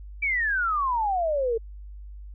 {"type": "exponential sweep", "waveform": "sine", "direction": "down", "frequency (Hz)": [2349, 440], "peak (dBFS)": -22, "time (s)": [0.22, 1.58], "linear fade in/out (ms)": 10, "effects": ["added 50 Hz sine -38 dBFS peak until 2.34 s"]}